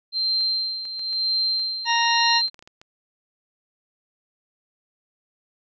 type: tone with tremolo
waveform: sine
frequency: 4140 Hz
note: C8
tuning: 19 cents flat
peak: -19 dBFS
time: 0.12-2.5 s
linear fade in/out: 50 ms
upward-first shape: sine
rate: 0.98 Hz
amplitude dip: 70%
type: clicks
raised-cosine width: 0.2 ms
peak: -28 dBFS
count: 12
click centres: 0.408 / 0.853 / 0.994 / 1.13 / 1.596 / 2.03 / 2.482 / 2.544 / 2.592 / 2.625 / 2.675 / 2.815 s
type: harmonic tone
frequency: 932.3 Hz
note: A#5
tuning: in tune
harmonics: 1 / 2 / 3 / 4 / 6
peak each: -21 / -24 / -26 / -27 / -29 dBFS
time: 1.85-2.42 s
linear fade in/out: 50 ms
effects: none